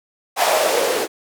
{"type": "noise with band-pass filter sweep", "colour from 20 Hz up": "blue", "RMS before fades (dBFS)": -18, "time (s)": [0.36, 1.08], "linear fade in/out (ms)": 50, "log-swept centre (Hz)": [750, 390], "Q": 4.9, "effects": []}